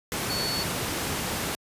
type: tone in noise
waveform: sine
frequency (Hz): 4435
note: C#8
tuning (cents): 0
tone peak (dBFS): -29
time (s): 0.3-0.63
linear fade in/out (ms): 0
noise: pink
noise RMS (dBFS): -29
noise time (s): 0.12-1.55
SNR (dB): -3
effects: high-pass 80 Hz 12 dB/octave + resampled to 32000 Hz